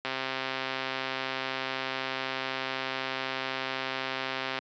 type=click train; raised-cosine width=0.3 ms; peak=-15 dBFS; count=600; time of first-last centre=0.05-4.588 s; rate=132 Hz; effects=high-pass 200 Hz 12 dB/octave + resampled to 16000 Hz